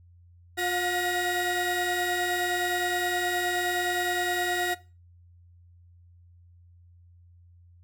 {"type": "tone cluster", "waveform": "35% pulse", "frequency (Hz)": [354.7, 719, 1901], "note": ["F4", "F#5", "A#6"], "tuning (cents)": [27, -50, 33], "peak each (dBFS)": -29, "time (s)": [0.57, 4.75], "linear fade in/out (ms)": 20, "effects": ["noise-tail reverb RT60 0.3 s tail -18 dB re dry", "added 87 Hz sine -52 dBFS peak until 7.83 s"]}